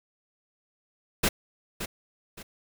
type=noise with echo; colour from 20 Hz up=pink; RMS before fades=-23 dBFS; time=1.23-1.29 s; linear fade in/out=10 ms; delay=570 ms; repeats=2; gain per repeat=-10 dB; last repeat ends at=2.43 s; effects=none

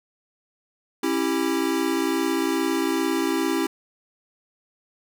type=chord; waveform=square; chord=C# diminished; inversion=none; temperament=equal with one note detuned; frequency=272.1 / 329.6 / 392 Hz; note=C#4 / E4 / G4; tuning=-32 / 0 / 0 cents; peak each=-27 / -25 / -28 dBFS; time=1.03-3.67 s; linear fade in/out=5 ms; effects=none

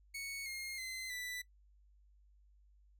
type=tone with pitch steps; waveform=sawtooth; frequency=2217 / 2135 / 2057 / 1980.8 Hz; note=C#7 / C7 / C7 / B6; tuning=0 / +34 / -30 / +5 cents; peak=-38 dBFS; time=0.14-1.42 s; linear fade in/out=10 ms; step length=320 ms; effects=noise-tail reverb RT60 0.1 s tail -18 dB re dry + added 50 Hz sine -63 dBFS peak until 2.99 s

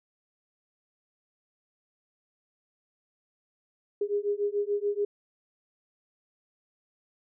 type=beating tone pair; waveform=sine; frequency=406.1 / 413 Hz; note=G#4 / G#4; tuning=-39 / -10 cents; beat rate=6.9 Hz; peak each=-29 dBFS; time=4.01-5.05 s; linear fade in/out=5 ms; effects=none

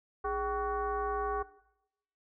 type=tone with frequency modulation; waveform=sine; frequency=770 Hz; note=G5; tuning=31 cents flat; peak=-30 dBFS; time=0.24-1.43 s; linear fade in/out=10 ms; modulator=357 Hz; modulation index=1.5; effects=noise-tail reverb RT60 0.8 s tail -17 dB re dry

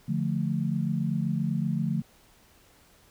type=chord; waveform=sine; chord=D minor; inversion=none; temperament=equal; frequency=146.83 / 174.61 / 220 Hz; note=D3 / F3 / A3; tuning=0 / 0 / 0 cents; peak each=-29 / -29 / -30 dBFS; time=0.08-2.02 s; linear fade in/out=10 ms; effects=pink hiss -59 dBFS RMS until 3.1 s

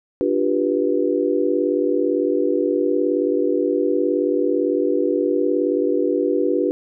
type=chord; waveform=sine; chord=G dominant seventh; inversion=second; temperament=just; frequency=294 / 352.8 / 392 / 490 Hz; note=D4 / F4 / G4 / B4; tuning=+2 / +18 / 0 / -14 cents; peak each=-22 dBFS; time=0.21-6.71 s; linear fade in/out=0 ms; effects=none

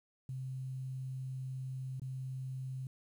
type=tone with dropouts; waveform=sine; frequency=130.81 Hz; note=C3; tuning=in tune; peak=-38 dBFS; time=0.29-2.87 s; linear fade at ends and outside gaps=2 ms; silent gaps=1.997-2.018 s; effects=11-bit

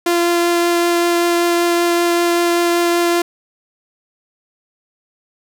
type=tone with vibrato; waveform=sawtooth; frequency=344.6 Hz; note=F4; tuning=23 cents flat; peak=-9 dBFS; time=0.06-3.22 s; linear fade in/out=5 ms; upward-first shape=triangle; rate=5.2 Hz; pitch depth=9 cents each way; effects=none

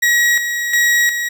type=tone with tremolo; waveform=40% pulse; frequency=1908 Hz; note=A#6; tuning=40 cents sharp; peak=-10 dBFS; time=0.02-1.29 s; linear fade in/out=10 ms; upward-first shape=square; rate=1.4 Hz; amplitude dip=55%; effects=none

